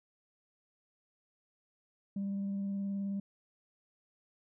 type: tone with vibrato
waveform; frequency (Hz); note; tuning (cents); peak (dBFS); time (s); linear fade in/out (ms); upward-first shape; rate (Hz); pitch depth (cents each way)
sine; 198; G3; +18; -31; 2.16-3.2; 5; triangle; 19; 16
effects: tanh soft clip ceiling -31 dBFS